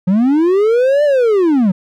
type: linear two-way sweep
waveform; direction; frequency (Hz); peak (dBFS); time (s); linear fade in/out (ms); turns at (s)
triangle; up then down; 174.61 to 600 to 174.61; -7; 0.07-1.72; 10; 1.04
effects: none